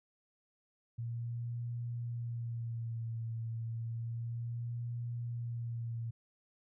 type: tone with vibrato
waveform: sine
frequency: 116.54 Hz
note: A#2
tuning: in tune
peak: -36 dBFS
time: 0.98-6.11 s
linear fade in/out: 10 ms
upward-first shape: sine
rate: 0.31 Hz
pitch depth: 38 cents each way
effects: none